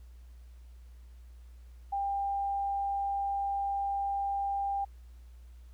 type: tone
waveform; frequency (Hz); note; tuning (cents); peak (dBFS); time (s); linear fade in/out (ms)
sine; 796; G5; +26; -29; 1.92-4.85; 10
effects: added 60 Hz sine -48 dBFS peak until 5.73 s + pink hiss -69 dBFS RMS until 5.73 s